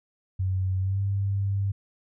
sine tone with pitch glide, 93.9 to 98.91 Hz, F#2 to G2, +26 to +16 cents, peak -23 dBFS, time 0.39-1.72 s, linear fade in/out 10 ms, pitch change +90 cents, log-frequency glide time 0.79-1.01 s, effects none

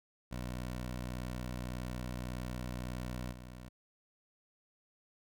15% pulse tone with level steps, 61.74 Hz, B1, in tune, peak -32 / -41 dBFS, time 0.31-3.69 s, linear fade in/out 10 ms, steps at 3.31 s, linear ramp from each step 20 ms, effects none

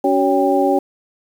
sine tone cluster, 281.1 / 376.4 / 561 / 794 Hz, C#4 / F#4 / C#5 / G5, +24 / +30 / +21 / +22 cents, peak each -18 dBFS, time 0.04-0.79 s, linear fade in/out 5 ms, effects 7-bit

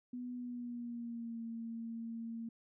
sine tone with pitch glide, 246.9 to 229 Hz, B3 to A#3, 0 to -31 cents, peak -40 dBFS, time 0.13-2.49 s, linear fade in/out 5 ms, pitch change -131 cents, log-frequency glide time 0.34-1.42 s, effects none

